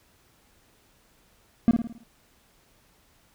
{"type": "tone with echo", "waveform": "triangle", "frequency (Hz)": 232.5, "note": "A#3", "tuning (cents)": -4, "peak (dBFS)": -11, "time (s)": [1.68, 1.71], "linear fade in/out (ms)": 0, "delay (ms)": 54, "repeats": 6, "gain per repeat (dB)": -6, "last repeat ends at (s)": 2.034, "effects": ["pink hiss -62 dBFS RMS until 3.34 s"]}